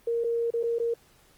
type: tone with dropouts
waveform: sine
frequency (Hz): 466.2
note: A#4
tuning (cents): 0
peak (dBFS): -24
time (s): 0.07-0.94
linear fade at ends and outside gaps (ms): 5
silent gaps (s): 0.239-0.243 / 0.505-0.537 / 0.631-0.636 / 0.786-0.798
effects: pink hiss -60 dBFS RMS until 1.37 s + Opus 32 kbps